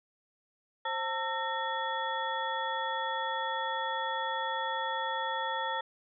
sine tone cluster, 530 / 900 / 1335 / 1844 / 3390 Hz, C5 / A5 / E6 / A#6 / G#7, +22 / +39 / +22 / -19 / +35 cents, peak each -39 / -33 / -39 / -38 / -40 dBFS, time 0.85-5.81 s, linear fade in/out 5 ms, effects none

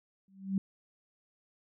sine tone with exponential growth, 193.2 Hz, G3, 25 cents flat, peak -24 dBFS, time 0.28-0.58 s, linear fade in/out 2 ms, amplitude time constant 64 ms, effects none

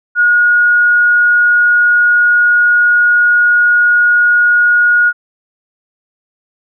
sine tone, 1443 Hz, F#6, 44 cents flat, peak -6 dBFS, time 0.15-5.13 s, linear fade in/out 50 ms, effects none

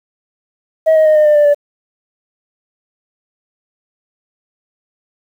sine tone with pitch steps, 638 / 628.1 / 618.4 / 608.8 / 599.4 / 590.1 / 581 Hz, D#5 / D#5 / D#5 / D#5 / D5 / D5 / D5, +43 / +16 / -11 / -38 / +35 / +8 / -19 cents, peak -4 dBFS, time 0.86-1.546 s, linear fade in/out 20 ms, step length 98 ms, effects tanh soft clip ceiling -5 dBFS + 7-bit

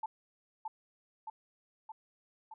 sine tone with echo, 880 Hz, A5, in tune, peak -33 dBFS, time 0.03-0.06 s, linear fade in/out 5 ms, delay 620 ms, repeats 4, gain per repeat -3 dB, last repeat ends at 2.54 s, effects none

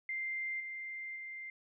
sine tone with level steps, 2093 Hz, C7, in tune, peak -35 / -40 / -42 dBFS, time 0.09-1.5 s, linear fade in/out 2 ms, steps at 0.6 / 1.16 s, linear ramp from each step 2 ms, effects none

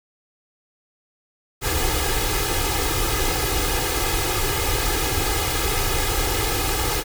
pink noise with comb filter, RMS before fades -22 dBFS, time 1.61-7.04 s, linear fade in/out 50 ms, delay 2.4 ms, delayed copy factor +0.95, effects none

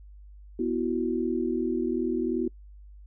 sine chord, B suspended fourth, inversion none, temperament equal, 246.9 / 329.6 / 370 Hz, B3 / E4 / F#4, 0 / 0 / 0 cents, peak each -29 dBFS, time 0.59-2.48 s, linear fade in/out 5 ms, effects noise-tail reverb RT60 0.1 s tail -24 dB re dry + added 50 Hz sine -45 dBFS peak until 3.06 s

